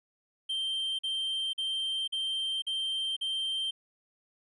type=tone bursts; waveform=triangle; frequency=3142 Hz; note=G7; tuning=3 cents sharp; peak=-28 dBFS; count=6; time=0.49-3.71 s; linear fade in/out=10 ms; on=500 ms; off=44 ms; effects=resampled to 24000 Hz